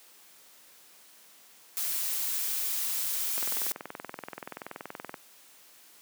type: noise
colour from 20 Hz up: blue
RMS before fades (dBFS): -31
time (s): 1.77-3.72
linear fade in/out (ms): 0
type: click train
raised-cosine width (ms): 0.5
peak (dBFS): -22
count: 38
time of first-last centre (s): 3.38-5.142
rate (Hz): 21
effects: white hiss -56 dBFS RMS until 6.01 s + high-pass 200 Hz 12 dB/octave